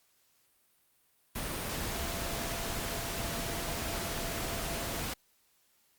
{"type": "tone in noise", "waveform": "sine", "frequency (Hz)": 677, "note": "E5", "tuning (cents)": 46, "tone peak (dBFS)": -44, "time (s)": [1.92, 5], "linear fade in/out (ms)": 10, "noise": "pink", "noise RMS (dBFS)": -36, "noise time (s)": [1.35, 5.14], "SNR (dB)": -11, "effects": ["white hiss -70 dBFS RMS until 5.98 s", "Opus 48 kbps"]}